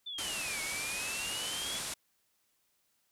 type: exponential two-way sweep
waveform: sine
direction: down then up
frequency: 3570 to 2186 to 3418 Hz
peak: -38 dBFS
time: 0.06-1.79 s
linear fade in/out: 10 ms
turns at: 0.62 s
type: low-pass noise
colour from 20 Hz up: white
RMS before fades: -39 dBFS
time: 0.18-1.94 s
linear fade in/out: 5 ms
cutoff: 11000 Hz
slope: 48 dB/octave
effects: white hiss -75 dBFS RMS until 3.11 s